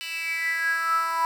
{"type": "tone with high-pass filter sweep", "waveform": "10% pulse", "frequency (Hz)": 329.6, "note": "E4", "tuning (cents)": 0, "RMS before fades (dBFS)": -26, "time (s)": [0.01, 1.25], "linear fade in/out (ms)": 0, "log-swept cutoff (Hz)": [3000, 1000], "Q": 9.9, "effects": ["9-bit"]}